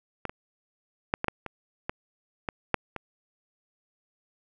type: clicks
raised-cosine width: 0.5 ms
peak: -16 / -21 / -8 / -12 / -10 / -20 / -14 / -14 / -6 / -19 dBFS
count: 10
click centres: 0.253 / 0.295 / 1.139 / 1.244 / 1.283 / 1.463 / 1.895 / 2.488 / 2.743 / 2.963 s
effects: none